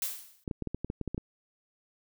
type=noise with exponential decay; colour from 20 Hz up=blue; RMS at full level=-30 dBFS; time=0.02-0.44 s; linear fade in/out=2 ms; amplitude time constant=91 ms
type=clicks; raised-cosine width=3 ms; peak=-20 dBFS; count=11; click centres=0.478 / 0.512 / 0.623 / 0.673 / 0.746 / 0.846 / 0.901 / 1.013 / 1.077 / 1.146 / 1.179 s
effects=none